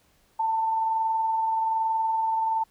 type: tone with amplitude modulation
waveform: sine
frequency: 892 Hz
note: A5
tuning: 23 cents sharp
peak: -21 dBFS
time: 0.39-2.64 s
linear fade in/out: 10 ms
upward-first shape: sine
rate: 21.2 Hz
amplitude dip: 25%
effects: pink hiss -64 dBFS RMS until 2.7 s